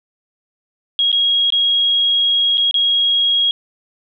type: tone with dropouts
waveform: sine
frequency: 3290 Hz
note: G#7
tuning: 17 cents flat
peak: -12 dBFS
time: 0.99-3.51 s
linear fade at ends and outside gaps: 1 ms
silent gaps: 1.117-1.127 / 1.503-1.523 / 2.573-2.579 / 2.711-2.742 s
effects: none